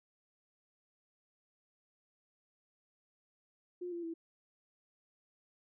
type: tone with pitch steps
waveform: sine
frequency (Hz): 356 / 343.1 / 330.6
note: F4 / F4 / E4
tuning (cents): +33 / -31 / +5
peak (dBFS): -38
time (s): 3.81-4.14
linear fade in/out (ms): 10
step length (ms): 110
effects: none